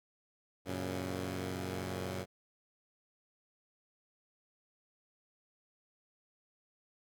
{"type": "chord", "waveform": "10% pulse", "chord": "F# major", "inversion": "none", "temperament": "equal", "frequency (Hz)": [92.5, 116.54, 138.59], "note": ["F#2", "A#2", "C#3"], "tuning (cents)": [0, 0, 0], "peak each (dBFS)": [-30, -36, -36], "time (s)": [0.65, 2.26], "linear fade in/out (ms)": 50, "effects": []}